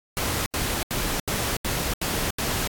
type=noise bursts; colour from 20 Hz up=pink; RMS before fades=-26 dBFS; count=7; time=0.17-2.674 s; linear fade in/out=0 ms; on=290 ms; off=79 ms; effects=AAC 64 kbps